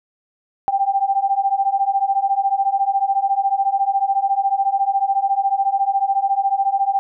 sine beating tone pair, 779 / 793 Hz, G5 / G5, -11 / +20 cents, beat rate 14 Hz, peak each -19 / -18 dBFS, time 0.68-6.99 s, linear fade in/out 0 ms, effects none

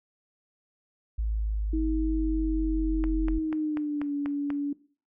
sine exponential sweep, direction down, 54.6 to 44.15 Hz, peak -25 dBFS, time 1.18-3.39 s, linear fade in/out 10 ms
sine tone with pitch glide, 317.6 to 286.2 Hz, D#4 to D4, +36 to -45 cents, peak -26 dBFS, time 1.73-4.73 s, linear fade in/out 5 ms, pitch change -181 cents, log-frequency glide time 3.39-4.13 s
click train, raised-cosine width 0.5 ms, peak -22 dBFS, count 7, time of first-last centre 3.04-4.503 s, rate 4.1 Hz
effects noise-tail reverb RT60 0.4 s tail -18 dB re dry

